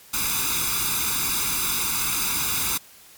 white noise with comb filter, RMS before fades -24 dBFS, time 0.13-2.78 s, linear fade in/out 10 ms, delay 0.81 ms, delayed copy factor +0.9, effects white hiss -49 dBFS RMS until 3.17 s + MP3 96 kbps

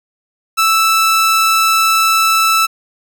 sawtooth tone, 1318.5 Hz, E6, in tune, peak -6 dBFS, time 0.57-2.67 s, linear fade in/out 20 ms, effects none

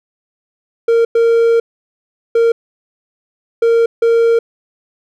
triangle tone bursts at uneven times, 462.1 Hz, A#4, 15 cents flat, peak -6 dBFS, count 5, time 0.88-1.05 / 1.15-1.6 / 2.35-2.52 / 3.62-3.86 / 4.02-4.39 s, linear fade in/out 5 ms, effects none

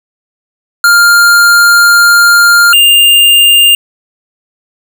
square tone pair in turn, 1402 / 2804 Hz, F6 / F7, +6 / +6 cents, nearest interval octave, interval 1200 cents, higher second, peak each -3 dBFS, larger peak neither, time 0.84-2.73 / 2.73-3.75 s, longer first, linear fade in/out 2 ms, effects none

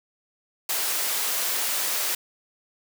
white high-pass noise, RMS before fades -26 dBFS, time 0.69-2.15 s, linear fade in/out 5 ms, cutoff 410 Hz, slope 12 dB/octave, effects none

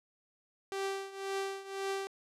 sawtooth tone with tremolo, 390.2 Hz, G4, 8 cents flat, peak -28 dBFS, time 0.72-2.07 s, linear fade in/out 0 ms, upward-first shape triangle, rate 1.9 Hz, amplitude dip 85%, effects low-pass 9000 Hz 12 dB/octave

